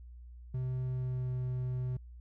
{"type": "tone with pitch glide", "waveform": "triangle", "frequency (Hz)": [127.9, 126.5], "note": ["C3", "B2"], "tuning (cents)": [-39, 42], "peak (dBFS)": -30, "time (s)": [0.54, 1.97], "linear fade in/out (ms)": 5, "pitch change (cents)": -19, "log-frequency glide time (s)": [0.88, 1.34], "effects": ["added 60 Hz sine -47 dBFS peak until 2.2 s"]}